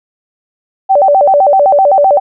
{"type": "tone with vibrato", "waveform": "sine", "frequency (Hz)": 669, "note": "E5", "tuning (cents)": 25, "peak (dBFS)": -4, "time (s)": [0.89, 2.2], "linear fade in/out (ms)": 20, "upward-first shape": "square", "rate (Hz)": 7.8, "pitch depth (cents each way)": 250, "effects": []}